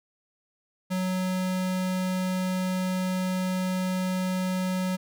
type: tone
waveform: square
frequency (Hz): 185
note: F#3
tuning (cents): 0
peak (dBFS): -26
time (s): 0.9-4.97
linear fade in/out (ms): 20
effects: none